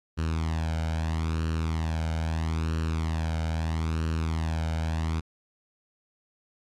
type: tone with flanger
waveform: sawtooth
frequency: 80.5 Hz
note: E2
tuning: 41 cents flat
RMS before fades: -28 dBFS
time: 0.17-5.21 s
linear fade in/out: 20 ms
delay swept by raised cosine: 0.7 to 1.34 ms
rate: 0.77 Hz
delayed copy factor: +0.65
effects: low-pass 7000 Hz 12 dB/octave + AAC 64 kbps